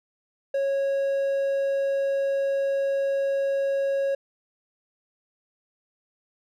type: tone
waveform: triangle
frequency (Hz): 550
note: C#5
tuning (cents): -14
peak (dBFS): -20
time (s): 0.54-4.15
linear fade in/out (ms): 5
effects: none